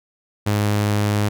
sawtooth tone, 103.83 Hz, G#2, in tune, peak -13 dBFS, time 0.46-1.29 s, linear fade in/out 10 ms, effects none

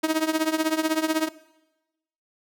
sawtooth tone with tremolo, 316 Hz, D#4, 27 cents sharp, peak -14 dBFS, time 0.03-1.29 s, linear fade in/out 10 ms, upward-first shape triangle, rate 16 Hz, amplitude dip 90%, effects noise-tail reverb RT60 1.0 s tail -20 dB re dry

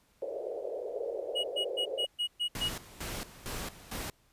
white band-pass noise, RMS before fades -37 dBFS, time 0.22-2.05 s, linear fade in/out 0 ms, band 420 to 580 Hz, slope 48 dB/octave
triangle tone bursts, 2900 Hz, F#7, 35 cents flat, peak -27 dBFS, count 7, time 1.35-2.693 s, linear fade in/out 20 ms, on 89 ms, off 120 ms
pink noise with tremolo, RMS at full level -38 dBFS, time 2.55-4.1 s, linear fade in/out 2 ms, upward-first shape square, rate 2.2 Hz, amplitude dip 80%
effects pink hiss -68 dBFS RMS until 4.32 s + resampled to 32000 Hz

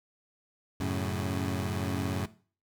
20% pulse chord, F# minor, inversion none, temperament equal with one note detuned, 92.5 / 110 / 137.87 Hz, F#2 / A2 / C#3, 0 / 0 / -9 cents, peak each -27 / -31 / -31 dBFS, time 0.8-2.26 s, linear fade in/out 5 ms, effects noise-tail reverb RT60 0.4 s tail -17 dB re dry

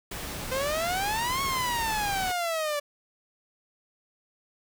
pink noise, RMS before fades -36 dBFS, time 0.11-2.32 s, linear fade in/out 5 ms
sawtooth exponential two-way sweep, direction up then down, 509 to 1108.7 to 575 Hz, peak -23 dBFS, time 0.51-2.8 s, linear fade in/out 10 ms, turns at 1.42 s
effects none

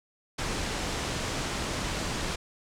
pink low-pass noise, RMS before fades -32 dBFS, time 0.38-2.36 s, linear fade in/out 10 ms, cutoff 8200 Hz, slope 24 dB/octave, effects none

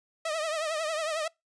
sawtooth tone with vibrato, 631 Hz, D#5, 24 cents sharp, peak -25 dBFS, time 0.25-1.28 s, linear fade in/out 5 ms, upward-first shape triangle, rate 11 Hz, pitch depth 100 cents each way, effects noise-tail reverb RT60 0.2 s tail -25 dB re dry + resampled to 22050 Hz

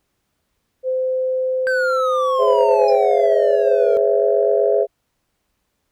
sine tone, 516 Hz, C5, 24 cents flat, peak -17 dBFS, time 0.83-3.02 s, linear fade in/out 50 ms
triangle exponential sweep, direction down, 1568 to 456.6 Hz, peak -17 dBFS, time 1.67-3.97 s, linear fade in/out 0 ms
sine chord, C# minor seventh, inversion second, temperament equal with one note detuned, 415.3 / 506.6 / 554.4 / 659.3 Hz, G#4 / B4 / C#5 / E5, 0 / +44 / 0 / 0 cents, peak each -17 / -20 / -19 / -19 dBFS, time 2.38-4.87 s, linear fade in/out 50 ms
sine tone with exponential decay, 5160 Hz, E8, 38 cents flat, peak -26 dBFS, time 2.88-2.96 s, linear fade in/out 5 ms, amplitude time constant 17 ms
effects tanh soft clip ceiling 0 dBFS + pink hiss -71 dBFS RMS until 5.91 s

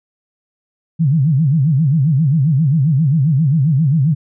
sine tone with vibrato, 146.83 Hz, D3, in tune, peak -10 dBFS, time 0.99-4.15 s, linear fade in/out 20 ms, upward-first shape sine, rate 7.5 Hz, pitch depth 230 cents each way, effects none

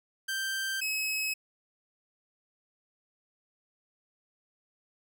sawtooth tone pair in turn, 1568 / 2564 Hz, G6 / E7, 0 / -49 cents, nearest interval major sixth, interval 851 cents, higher second, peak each -27 / -26 dBFS, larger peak second, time 0.28-0.81 / 0.81-1.34 s, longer neither, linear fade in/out 10 ms, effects none

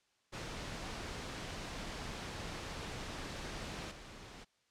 pink noise with level steps, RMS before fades -43 / -51 dBFS, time 0.32-4.45 s, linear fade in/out 20 ms, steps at 3.91 s, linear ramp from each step 5 ms, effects white hiss -75 dBFS RMS until 4.7 s + low-pass 6000 Hz 12 dB/octave

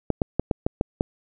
clicks, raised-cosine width 2 ms, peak -7 dBFS, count 7, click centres 0.103 / 0.218 / 0.396 / 0.512 / 0.665 / 0.811 / 1.009 s, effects none

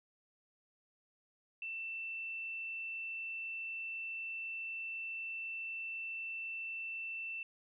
sine tone, 2674 Hz, E7, 24 cents sharp, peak -39 dBFS, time 1.62-7.43 s, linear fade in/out 2 ms, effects none

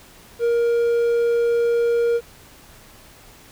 triangle tone, 470 Hz, A#4, 14 cents sharp, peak -14 dBFS, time 0.39-2.21 s, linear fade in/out 50 ms, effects pink hiss -47 dBFS RMS until 3.51 s

